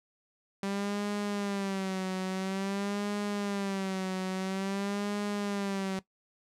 sawtooth tone with vibrato, 196.1 Hz, G3, 1 cent sharp, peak -27 dBFS, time 0.63-5.99 s, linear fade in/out 2 ms, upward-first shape sine, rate 0.49 Hz, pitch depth 82 cents each way, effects noise-tail reverb RT60 0.1 s tail -17 dB re dry + low-pass 9000 Hz 12 dB/octave

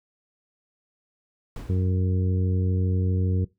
brown noise with exponential decay, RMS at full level -32 dBFS, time 1.56-2.16 s, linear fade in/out 2 ms, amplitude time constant 130 ms
harmonic tone, 92.5 Hz, F#2, in tune, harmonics 1 / 2 / 3 / 4 / 5, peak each -21 / -29 / -35 / -36 / -36 dBFS, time 1.69-3.45 s, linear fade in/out 10 ms
effects noise-tail reverb RT60 0.2 s tail -20 dB re dry

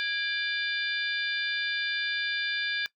harmonic tone with a mistuned harmonic, 593 Hz, D5, 17 cents sharp, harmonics 3 / 4 / 5 / 6 / 7 / 8, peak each -30 / -34 / -42 / -34 / -42 / -39 dBFS, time 0-2.86 s, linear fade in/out 0 ms, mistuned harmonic 3, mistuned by -130 cents, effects noise-tail reverb RT60 0.1 s tail -19 dB re dry

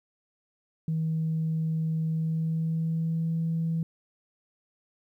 sine tone with pitch glide, 160 to 163.83 Hz, D#3 to E3, +49 to -10 cents, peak -24 dBFS, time 0.88-3.83 s, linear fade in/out 2 ms, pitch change +41 cents, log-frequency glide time 2.05-3.34 s, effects tanh soft clip ceiling -21 dBFS + 11-bit

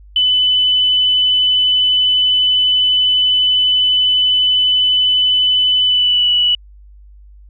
sine tone with pitch glide, 3004 to 2949 Hz, F#7 to F#7, +26 to -6 cents, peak -10 dBFS, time 0.16-6.55 s, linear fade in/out 2 ms, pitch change -32 cents, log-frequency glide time 5.82-6.31 s, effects added 50 Hz sine -38 dBFS peak until 7.49 s

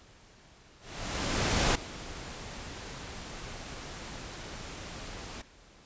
pink noise with ADSR envelope, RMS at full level -25 dBFS, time 0.8-5.42 s, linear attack 950 ms, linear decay 6 ms, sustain -17 dB, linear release 9 ms, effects pink hiss -57 dBFS RMS until 5.85 s + resampled to 16000 Hz

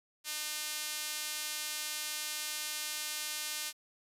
sawtooth tone with high-pass filter, 302.9 Hz, D#4, 46 cents flat, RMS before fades -38 dBFS, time 0.24-3.73 s, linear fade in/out 50 ms, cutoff 3200 Hz, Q 0.59, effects resampled to 32000 Hz + 9-bit

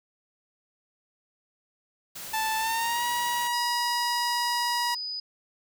white noise, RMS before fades -39 dBFS, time 2.15-3.48 s, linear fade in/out 10 ms
sawtooth tone with pitch glide, 880 to 959.6 Hz, A5 to A#5, 0 to +50 cents, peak -22 dBFS, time 2.33-4.95 s, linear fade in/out 10 ms, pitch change +150 cents, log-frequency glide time 2.57-3.04 s
sine tone, 4978 Hz, D#8, in tune, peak -31 dBFS, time 3.53-5.2 s, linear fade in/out 5 ms
effects none

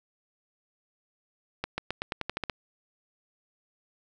accelerating click train, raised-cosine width 0.3 ms, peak -14 dBFS, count 10, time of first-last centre 1.64-2.498 s, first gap 140 ms, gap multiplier 0.9, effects none

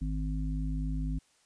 harmonic tone, 51.91 Hz, G#1, in tune, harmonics 1 / 3 / 5, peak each -31 / -36 / -38 dBFS, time 0.01-1.19 s, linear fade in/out 10 ms, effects white hiss -67 dBFS RMS until 1.45 s + resampled to 22050 Hz

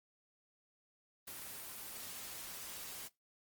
white noise with ADSR envelope, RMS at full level -44 dBFS, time 1.27-3.09 s, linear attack 10 ms, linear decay 4 ms, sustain -3 dB, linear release 27 ms, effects noise-tail reverb RT60 0.2 s tail -21 dB re dry + Opus 24 kbps

